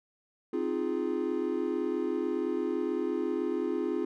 triangle chord, F minor seventh, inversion second, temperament equal, 261.6 / 311.1 / 349.2 / 415.3 Hz, C4 / Eb4 / F4 / Ab4, 0 / 0 / 0 / 0 cents, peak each -33 / -33 / -30 / -32 dBFS, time 0.53-4.05 s, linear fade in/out 5 ms, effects none

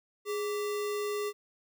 sine tone with sample-and-hold, 415.3 Hz, G#4, in tune, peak -30 dBFS, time 0.25-1.33 s, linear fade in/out 50 ms, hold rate 1575 Hz, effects none

